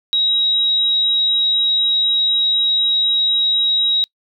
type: tone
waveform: sine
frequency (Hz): 3826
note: A#7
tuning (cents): +44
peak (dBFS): -13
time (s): 0.13-4.04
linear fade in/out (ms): 0
effects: noise-tail reverb RT60 0.1 s tail -26 dB re dry